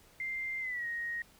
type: tone with pitch glide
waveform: sine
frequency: 2093 to 1875.5 Hz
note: C7 to A#6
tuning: 0 to +10 cents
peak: -34 dBFS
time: 0.2-1.22 s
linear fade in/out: 2 ms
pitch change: -190 cents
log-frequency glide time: 0.6-0.86 s
effects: pink hiss -61 dBFS RMS until 1.39 s